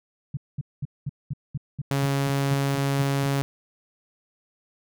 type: tone bursts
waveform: sine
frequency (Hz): 140.7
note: C#3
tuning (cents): +26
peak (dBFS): -25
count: 13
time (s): 0.34-3.263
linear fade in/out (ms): 5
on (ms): 31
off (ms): 210
type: tone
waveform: sawtooth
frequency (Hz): 138.7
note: C#3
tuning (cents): +1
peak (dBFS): -18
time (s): 1.91-3.42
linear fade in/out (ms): 0
effects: none